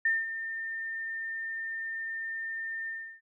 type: tone with ADSR envelope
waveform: sine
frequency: 1807 Hz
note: A6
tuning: 46 cents sharp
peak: -22 dBFS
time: 0.05-3.21 s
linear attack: 5 ms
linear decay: 200 ms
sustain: -11 dB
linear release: 330 ms
effects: none